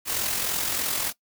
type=noise with amplitude modulation; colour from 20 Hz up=white; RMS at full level=-25 dBFS; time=0.05-1.13 s; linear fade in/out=50 ms; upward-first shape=sine; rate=43.3 Hz; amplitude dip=45%; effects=noise-tail reverb RT60 0.1 s tail -19 dB re dry